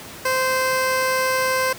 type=tone; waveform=15% pulse; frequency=519 Hz; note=C5; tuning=14 cents flat; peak=-12 dBFS; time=0.25-1.73 s; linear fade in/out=5 ms; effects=pink hiss -37 dBFS RMS until 1.78 s + high-pass 100 Hz 12 dB/octave